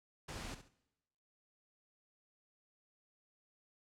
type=noise with echo; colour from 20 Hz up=pink; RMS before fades=-45 dBFS; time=0.28-0.55 s; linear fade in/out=10 ms; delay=69 ms; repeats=2; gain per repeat=-11 dB; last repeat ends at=0.688 s; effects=noise-tail reverb RT60 1.0 s tail -22 dB re dry + low-pass 8000 Hz 12 dB/octave